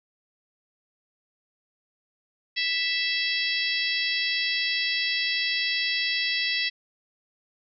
harmonic tone, 659.3 Hz, E5, in tune, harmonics 3 / 4 / 5 / 6 / 7 / 8, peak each -29 / -30 / -31 / -32 / -32 / -33 dBFS, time 2.56-6.7 s, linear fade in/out 20 ms, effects none

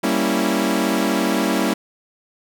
sawtooth chord, G diminished seventh, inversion none, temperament equal, 196 / 233.1 / 277.2 / 329.6 Hz, G3 / Bb3 / Db4 / Fb4, 0 / 0 / 0 / 0 cents, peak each -19 dBFS, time 0.03-1.74 s, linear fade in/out 10 ms, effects none

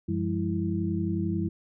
sine tone cluster, 95.2 / 171.2 / 202.4 / 329.5 Hz, F#2 / F3 / G#3 / E4, +50 / -34 / -44 / -1 cents, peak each -31 dBFS, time 0.08-1.49 s, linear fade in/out 10 ms, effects none

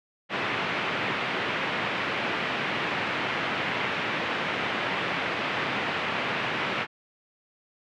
white band-pass noise, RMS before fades -29 dBFS, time 0.29-6.87 s, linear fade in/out 50 ms, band 110 to 2700 Hz, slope 24 dB/octave, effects none

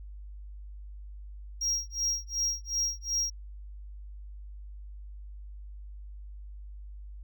triangle tone with tremolo, 5620 Hz, F8, 10 cents sharp, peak -24 dBFS, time 1.61-3.3 s, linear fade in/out 5 ms, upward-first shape sine, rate 2.7 Hz, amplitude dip 100%, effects added 50 Hz sine -41 dBFS peak until 7.23 s

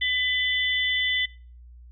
sine tone cluster, 2005 / 3035 / 3493 Hz, B6 / F#7 / A7, +26 / +43 / -13 cents, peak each -24 / -29 / -28 dBFS, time 0.01-1.26 s, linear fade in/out 10 ms, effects noise-tail reverb RT60 0.4 s tail -22 dB re dry + added 60 Hz sine -44 dBFS peak until 1.91 s

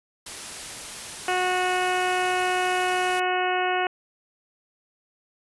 white noise, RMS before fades -36 dBFS, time 0.26-3.2 s, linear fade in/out 5 ms
harmonic tone, 365.6 Hz, F#4, 21 cents flat, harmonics 1 / 2 / 3 / 4 / 5 / 6 / 7 / 8, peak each -28 / -25 / -32 / -30 / -33 / -35 / -33 / -35 dBFS, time 1.28-3.87 s, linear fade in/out 2 ms
effects resampled to 24000 Hz

